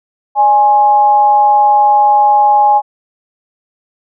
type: tone with amplitude modulation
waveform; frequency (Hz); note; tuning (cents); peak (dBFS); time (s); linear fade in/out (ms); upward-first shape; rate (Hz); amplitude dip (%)
sine; 830.6; G#5; 0; -3; 0.35-2.82; 50; sine; 239; 50
effects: none